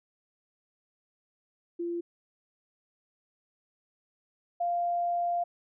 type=tone pair in turn; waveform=sine; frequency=343.4 / 696.2 Hz; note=F4 / F5; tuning=-29 / -6 cents; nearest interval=octave; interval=1223 cents; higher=second; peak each=-30 / -26 dBFS; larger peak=second; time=1.79-2.01 / 4.6-5.44 s; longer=second; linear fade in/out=10 ms; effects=none